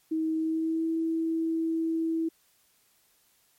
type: tone with pitch glide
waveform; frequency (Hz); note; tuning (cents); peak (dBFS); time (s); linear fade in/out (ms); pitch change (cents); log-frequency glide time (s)
sine; 318.5 to 325.9; D#4 to E4; +41 to -20; -25; 0.11-2.29; 10; +39; 0.37-0.88
effects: white hiss -66 dBFS RMS until 3.58 s + MP3 64 kbps